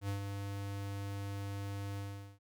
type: tone with ADSR envelope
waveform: square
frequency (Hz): 99.8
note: G2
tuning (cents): +32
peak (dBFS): -34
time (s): 0.01-2.39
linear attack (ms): 77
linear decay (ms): 110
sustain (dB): -5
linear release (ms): 410
effects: none

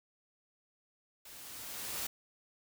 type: noise with level ramp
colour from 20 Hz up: white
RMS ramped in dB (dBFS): -52 to -37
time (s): 1.25-2.07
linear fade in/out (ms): 5
effects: none

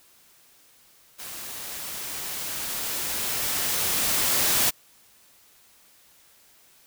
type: noise with level ramp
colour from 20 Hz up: white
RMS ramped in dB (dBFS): -38 to -21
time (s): 1.18-4.71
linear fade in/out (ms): 20
effects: white hiss -57 dBFS RMS until 6.86 s

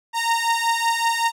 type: beating tone pair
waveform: sawtooth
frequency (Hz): 921 / 926.3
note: A#5 / A#5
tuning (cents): -21 / -11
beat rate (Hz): 5.3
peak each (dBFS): -18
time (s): 0.13-1.32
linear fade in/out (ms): 50
effects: low-pass 11000 Hz 12 dB/octave

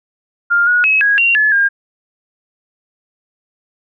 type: tone with pitch steps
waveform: sine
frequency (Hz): 1402 / 1454 / 2567 / 1651 / 2757 / 1716 / 1612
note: F6 / F#6 / E7 / G#6 / F7 / A6 / G6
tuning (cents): +6 / -31 / -47 / -11 / -23 / -44 / +48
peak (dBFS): -9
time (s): 0.5-1.69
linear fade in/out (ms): 20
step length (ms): 170
effects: none

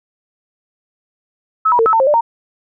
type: tone with pitch steps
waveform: sine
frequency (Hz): 1295 / 968 / 453.1 / 1299 / 902 / 532 / 593 / 925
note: E6 / B5 / A#4 / E6 / A5 / C5 / D5 / A#5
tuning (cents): -31 / -35 / -49 / -26 / +43 / +29 / +17 / -14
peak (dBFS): -9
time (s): 1.65-2.21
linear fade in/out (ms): 10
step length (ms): 70
effects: none

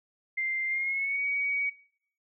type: tone with pitch glide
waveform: sine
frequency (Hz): 2093 to 2256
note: C7 to C#7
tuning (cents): 0 to +30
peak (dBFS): -27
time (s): 0.37-1.7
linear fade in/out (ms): 10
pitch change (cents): +130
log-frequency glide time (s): 0.67-1.23
effects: noise-tail reverb RT60 0.6 s tail -20 dB re dry

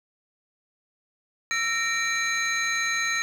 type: tone cluster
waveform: sine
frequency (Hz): 1333 / 1850 / 2330 / 4010 / 6520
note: E6 / A#6 / D7 / B7 / G#8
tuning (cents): +19 / -14 / -14 / +26 / -33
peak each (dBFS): -32 / -26 / -28 / -31 / -32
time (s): 1.51-3.22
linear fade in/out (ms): 0
effects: tanh soft clip ceiling -16 dBFS + 8-bit

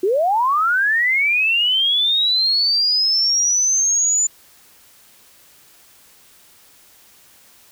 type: linear sweep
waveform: sine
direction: up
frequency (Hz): 349.2 to 7070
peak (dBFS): -14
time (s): 0.03-4.27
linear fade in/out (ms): 5
effects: white hiss -50 dBFS RMS until 7.71 s

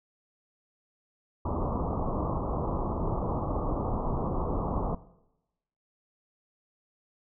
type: low-pass noise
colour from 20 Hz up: pink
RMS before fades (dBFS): -30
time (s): 1.45-4.95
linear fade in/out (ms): 5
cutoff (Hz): 1200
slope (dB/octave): 96
effects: noise-tail reverb RT60 0.9 s tail -18 dB re dry

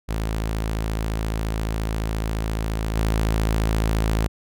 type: tone with level steps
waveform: sawtooth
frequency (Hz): 54.4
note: A1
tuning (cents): -19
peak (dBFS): -19 / -15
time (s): 0.08-4.28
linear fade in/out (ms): 20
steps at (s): 2.95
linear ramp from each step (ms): 20
effects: none

